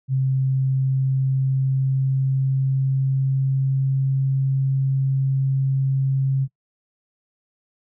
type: tone with pitch glide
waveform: sine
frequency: 132.7 to 134.71 Hz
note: C3 to C#3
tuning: +25 to -49 cents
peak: -17 dBFS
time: 0.08-6.48 s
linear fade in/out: 50 ms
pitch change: +26 cents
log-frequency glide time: 0.3-4.19 s
effects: noise-tail reverb RT60 0.1 s tail -22 dB re dry